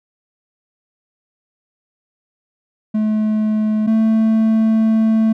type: tone pair in turn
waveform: triangle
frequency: 215.2 / 221.3 Hz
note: A3 / A3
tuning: -38 / +10 cents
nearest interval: unison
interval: 48 cents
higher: second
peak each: -12 / -9 dBFS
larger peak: second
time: 2.94-3.87 / 3.87-5.33 s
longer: second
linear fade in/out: 10 ms
effects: none